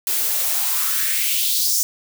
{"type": "noise with high-pass filter sweep", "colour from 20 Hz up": "blue", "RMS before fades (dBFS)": -20, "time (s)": [0.07, 1.83], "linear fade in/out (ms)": 0, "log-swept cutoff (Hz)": [310, 6300], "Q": 3.1, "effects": []}